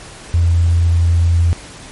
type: tone with tanh clipping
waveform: triangle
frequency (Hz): 85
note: F2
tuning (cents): -46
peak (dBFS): -9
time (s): 0.34-1.53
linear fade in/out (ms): 0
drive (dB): 4
effects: pink hiss -35 dBFS RMS until 1.91 s + MP3 48 kbps